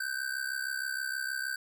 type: ring-modulated tone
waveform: square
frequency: 1542 Hz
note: G6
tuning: 29 cents flat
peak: -30 dBFS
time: 0-1.56 s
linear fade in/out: 5 ms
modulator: 33.2 Hz
effects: none